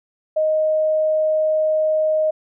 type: tone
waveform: sine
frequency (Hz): 623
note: D#5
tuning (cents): +2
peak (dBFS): -15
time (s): 0.36-2.31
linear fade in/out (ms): 10
effects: none